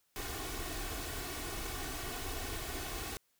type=noise with comb filter; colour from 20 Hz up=pink; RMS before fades=-40 dBFS; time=0.16-3.17 s; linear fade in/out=0 ms; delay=2.7 ms; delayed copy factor=+0.65; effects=white hiss -75 dBFS RMS until 3.39 s